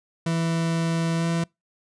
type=tone with pitch glide; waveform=40% pulse; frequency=165.4 to 167.32 Hz; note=E3 to E3; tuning=+6 to +26 cents; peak=-21 dBFS; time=0.26-1.44 s; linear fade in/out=5 ms; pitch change=+20 cents; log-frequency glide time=1.17-1.26 s; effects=noise-tail reverb RT60 0.2 s tail -26 dB re dry + resampled to 22050 Hz